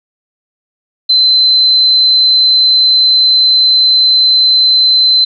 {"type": "tone", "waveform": "sine", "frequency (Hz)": 4065, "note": "B7", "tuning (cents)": 49, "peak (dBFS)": -5, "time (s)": [1.09, 5.25], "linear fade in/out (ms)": 10, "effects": []}